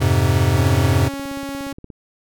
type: chord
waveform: square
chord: F minor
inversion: none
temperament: equal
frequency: 87.31 / 103.83 / 130.81 Hz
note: F2 / Ab2 / C3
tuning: 0 / 0 / 0 cents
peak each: -19 dBFS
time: 0-1.09 s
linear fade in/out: 20 ms
type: tone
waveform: sawtooth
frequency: 277.2 Hz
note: C#4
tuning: in tune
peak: -22 dBFS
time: 0.56-1.73 s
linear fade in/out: 10 ms
type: click train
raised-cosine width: 3 ms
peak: -23 dBFS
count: 16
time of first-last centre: 1.02-1.902 s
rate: 17 Hz
effects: none